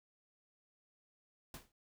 pink noise with exponential decay, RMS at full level -45 dBFS, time 1.54-1.72 s, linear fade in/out 2 ms, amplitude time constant 39 ms, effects none

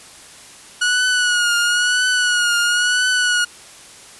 sawtooth tone with vibrato, 1457 Hz, F#6, 27 cents flat, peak -11 dBFS, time 0.81-3.45 s, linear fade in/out 10 ms, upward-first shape triangle, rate 0.99 Hz, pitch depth 56 cents each way, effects white hiss -41 dBFS RMS until 4.19 s + resampled to 24000 Hz

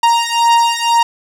45% pulse beating tone pair, 932.3 / 934.3 Hz, A#5 / A#5, 0 / +4 cents, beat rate 2 Hz, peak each -13 dBFS, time 0.03-1.03 s, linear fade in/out 5 ms, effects low-pass 9000 Hz 12 dB/octave + 8-bit

